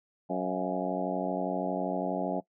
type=harmonic tone with a mistuned harmonic; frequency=92.5 Hz; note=F#2; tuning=in tune; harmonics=2 / 3 / 4 / 5 / 6 / 7 / 8 / 9; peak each=-35 / -35 / -38 / -39 / -37 / -35 / -38 / -39 dBFS; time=0.29-2.41 s; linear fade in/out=20 ms; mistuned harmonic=8; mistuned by=-55 cents; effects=noise-tail reverb RT60 0.1 s tail -20 dB re dry